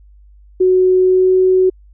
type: tone with pitch glide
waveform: sine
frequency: 370 to 372.6 Hz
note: F#4 to F#4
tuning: 0 to +12 cents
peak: -8 dBFS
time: 0.6-1.7 s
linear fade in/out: 10 ms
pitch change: +12 cents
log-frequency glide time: 0.99-1.35 s
effects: added 50 Hz sine -41 dBFS peak until 1.93 s